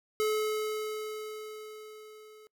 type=tone with level ramp; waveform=square; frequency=429.8 Hz; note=A4; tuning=41 cents flat; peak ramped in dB=-26 to -52 dBFS; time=0.2-2.47 s; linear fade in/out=0 ms; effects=noise-tail reverb RT60 0.1 s tail -26 dB re dry